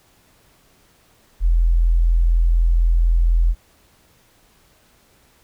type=tone; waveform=sine; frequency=42.05 Hz; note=E1; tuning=35 cents sharp; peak=-12 dBFS; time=1.4-3.55 s; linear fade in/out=50 ms; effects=pink hiss -56 dBFS RMS until 5.43 s